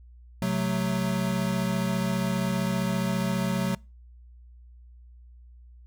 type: chord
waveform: square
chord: F# diminished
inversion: second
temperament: equal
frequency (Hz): 130.81 / 185 / 220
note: C3 / F#3 / A3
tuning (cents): 0 / 0 / 0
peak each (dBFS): -32 / -27 / -32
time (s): 0.42-3.75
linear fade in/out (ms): 2
effects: noise-tail reverb RT60 0.3 s tail -25 dB re dry + added 60 Hz sine -47 dBFS peak until 5.86 s